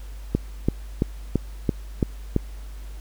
click train, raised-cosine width 3 ms, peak -6 dBFS, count 7, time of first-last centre 0.35-2.363 s, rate 2.98 Hz, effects added 50 Hz sine -34 dBFS peak until 3 s + pink hiss -51 dBFS RMS until 3 s

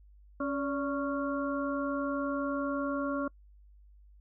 harmonic tone with a mistuned harmonic, 277.2 Hz, C#4, in tune, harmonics 1 / 2 / 4 / 5, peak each -32 / -35 / -38 / -39 dBFS, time 0.4-3.28 s, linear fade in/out 5 ms, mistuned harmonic 2, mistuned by +60 cents, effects noise-tail reverb RT60 0.1 s tail -26 dB re dry + added 50 Hz sine -54 dBFS peak until 4.2 s

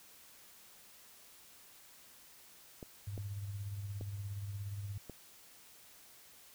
clicks, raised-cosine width 2 ms, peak -32 dBFS, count 4, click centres 2.828 / 3.178 / 4.011 / 5.097 s
sine tone with tremolo, 100.6 Hz, G2, 45 cents sharp, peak -37 dBFS, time 3.07-4.98 s, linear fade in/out 5 ms, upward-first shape sine, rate 17 Hz, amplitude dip 45%
effects white hiss -59 dBFS RMS until 6.54 s

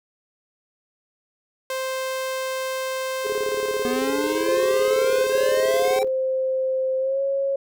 sawtooth tone, 523.3 Hz, C5, in tune, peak -21 dBFS, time 1.7-5.99 s, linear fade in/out 2 ms
sine tone with tremolo, 420.4 Hz, G#4, 21 cents sharp, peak -22 dBFS, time 3.24-6.08 s, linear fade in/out 20 ms, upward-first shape square, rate 18 Hz, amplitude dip 80%
square exponential sweep, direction up, 241 to 783 Hz, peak -26 dBFS, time 3.85-6.03 s, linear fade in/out 0 ms
sine tone with pitch glide, 523.3 to 548.7 Hz, C5 to C#5, 0 to -18 cents, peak -20 dBFS, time 4.48-7.56 s, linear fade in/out 5 ms, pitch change +82 cents, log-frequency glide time 6.99-7.21 s
effects none

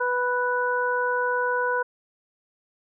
harmonic tone, 493.9 Hz, B4, in tune, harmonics 1 / 2 / 3, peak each -26 / -26 / -26 dBFS, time 0-1.83 s, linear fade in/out 10 ms, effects none

